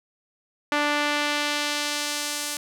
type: tone with band-pass filter sweep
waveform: sawtooth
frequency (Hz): 293.7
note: D4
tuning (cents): 0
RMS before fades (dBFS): -26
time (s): 0.72-2.57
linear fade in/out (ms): 2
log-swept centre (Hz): 1700 to 8800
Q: 0.75
effects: none

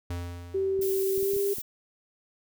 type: tone with exponential decay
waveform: square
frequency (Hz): 87.2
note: F2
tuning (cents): -2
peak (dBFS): -30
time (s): 0.1-1.39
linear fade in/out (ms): 5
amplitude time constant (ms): 280
type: tone with pitch glide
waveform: sine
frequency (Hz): 385.8 to 399.6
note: G4 to G4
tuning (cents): -28 to +33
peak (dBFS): -24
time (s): 0.54-1.54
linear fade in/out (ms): 10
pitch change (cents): +61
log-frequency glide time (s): 1.16-1.36
type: clicks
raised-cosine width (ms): 3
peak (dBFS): -30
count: 6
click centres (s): 0.792 / 1.179 / 1.229 / 1.335 / 1.365 / 1.584
type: noise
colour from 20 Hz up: violet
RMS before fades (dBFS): -35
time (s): 0.81-1.62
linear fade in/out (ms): 10
effects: none

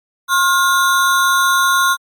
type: ring-modulated tone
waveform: square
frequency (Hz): 1244.5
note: D#6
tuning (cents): 0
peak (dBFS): -9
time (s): 0.28-1.97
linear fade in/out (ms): 50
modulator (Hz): 173
effects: Opus 48 kbps

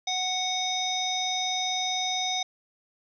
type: harmonic tone with a mistuned harmonic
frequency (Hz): 740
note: F#5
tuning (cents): 0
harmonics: 1 / 3 / 5 / 7 / 8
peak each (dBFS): -31 / -35 / -29 / -37 / -35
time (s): 0.07-2.43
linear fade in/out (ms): 5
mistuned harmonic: 8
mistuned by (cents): +36
effects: none

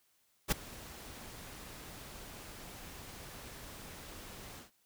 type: noise with ADSR envelope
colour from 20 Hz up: pink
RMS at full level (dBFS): -28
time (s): 0.48-4.71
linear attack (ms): 39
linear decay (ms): 9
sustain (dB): -21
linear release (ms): 140
effects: white hiss -73 dBFS RMS until 4.85 s

